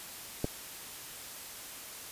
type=clicks; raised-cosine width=2 ms; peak=-16 / -30 dBFS; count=2; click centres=0.444 / 0.451 s; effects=white hiss -45 dBFS RMS until 2.11 s + resampled to 32000 Hz